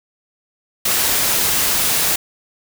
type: noise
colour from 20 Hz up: white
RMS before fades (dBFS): -17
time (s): 0.85-2.16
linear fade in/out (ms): 5
effects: none